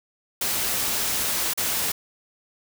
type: noise with dropouts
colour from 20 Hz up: white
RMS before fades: -25 dBFS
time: 0.41-1.92 s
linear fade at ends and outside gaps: 5 ms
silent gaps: 1.536-1.575 s
effects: none